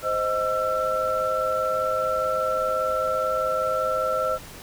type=tone cluster; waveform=sine; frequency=521 / 626 / 1341 Hz; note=C5 / D#5 / E6; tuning=-7 / +10 / +29 cents; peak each=-26 / -27 / -25 dBFS; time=0.02-4.39 s; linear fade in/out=50 ms; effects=pink hiss -42 dBFS RMS until 4.62 s

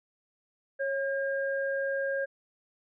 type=tone pair together; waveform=sine; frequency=549 / 1613.1 Hz; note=C#5 / G6; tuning=-17 / +49 cents; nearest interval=octave + perfect fifth; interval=1866 cents; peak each=-29 / -33 dBFS; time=0.79-2.26 s; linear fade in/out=20 ms; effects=none

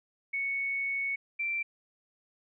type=tone pair in turn; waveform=sine; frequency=2217 / 2349 Hz; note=C#7 / D7; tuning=0 / 0 cents; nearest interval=minor second; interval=100 cents; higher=second; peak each=-29 / -29 dBFS; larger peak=neither; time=0.33-1.16 / 1.39-1.63 s; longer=first; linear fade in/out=10 ms; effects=none

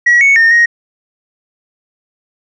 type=tone with pitch steps; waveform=sine; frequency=1920 / 2216 / 1827 / 1875 Hz; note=B6 / C#7 / A#6 / A#6; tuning=-49 / -1 / -35 / +10 cents; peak=-3 dBFS; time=0.06-0.66 s; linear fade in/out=10 ms; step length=150 ms; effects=tanh soft clip ceiling -3 dBFS

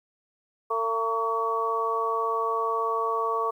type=harmonic tone with a mistuned harmonic; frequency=225.9 Hz; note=A3; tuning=46 cents sharp; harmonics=2 / 3 / 4 / 5; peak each=-29 / -34 / -33 / -26 dBFS; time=0.7-3.51 s; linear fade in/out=10 ms; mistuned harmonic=4; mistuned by=+29 cents; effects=10-bit

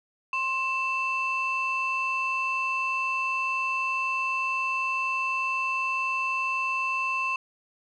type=tone pair together; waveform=sine; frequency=1054.8 / 2658 Hz; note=C6 / E7; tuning=+14 / +14 cents; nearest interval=octave + major third; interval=1600 cents; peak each=-27 / -26 dBFS; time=0.33-7.36 s; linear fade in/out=2 ms; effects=tanh soft clip ceiling -20 dBFS

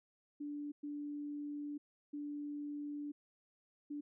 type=tone bursts at uneven times; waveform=sine; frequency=292 Hz; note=D4; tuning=10 cents flat; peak=-40 dBFS; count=4; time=0.4-0.72 / 0.83-1.78 / 2.13-3.12 / 3.9-4.01 s; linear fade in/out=10 ms; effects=none

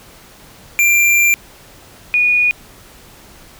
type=tone pair in turn; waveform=square / sine; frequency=2374 / 2456 Hz; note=D7 / D#7; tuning=+18 / -23 cents; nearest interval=minor second; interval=59 cents; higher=second; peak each=-10 dBFS; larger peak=neither; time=0.79-1.34 / 2.14-2.51 s; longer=first; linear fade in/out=0 ms; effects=pink hiss -42 dBFS RMS until 3.59 s

